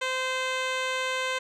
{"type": "tone with low-pass filter", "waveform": "10% pulse", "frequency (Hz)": 517, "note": "C5", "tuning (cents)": -21, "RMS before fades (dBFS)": -29, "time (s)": [0.01, 1.39], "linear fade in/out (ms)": 10, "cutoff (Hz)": 5800, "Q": 1, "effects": []}